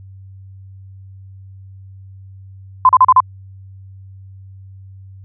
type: tone bursts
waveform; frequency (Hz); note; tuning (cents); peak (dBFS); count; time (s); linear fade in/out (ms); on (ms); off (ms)
sine; 1022; C6; -41; -4; 5; 2.85-3.203; 2; 41; 37
effects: added 96 Hz sine -35 dBFS peak until 5.24 s